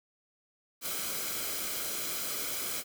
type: noise with comb filter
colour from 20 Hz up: white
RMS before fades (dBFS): -35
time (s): 0.81-2.84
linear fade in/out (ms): 50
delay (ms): 1.1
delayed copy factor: -0.55
effects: none